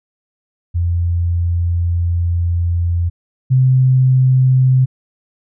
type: tone pair in turn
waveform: sine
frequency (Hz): 86.1 / 129.57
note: F2 / C3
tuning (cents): -24 / -17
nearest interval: perfect fifth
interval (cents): 707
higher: second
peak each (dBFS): -13 / -8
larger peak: second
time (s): 0.74-3.1 / 3.5-4.86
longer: first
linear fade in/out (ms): 20
effects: none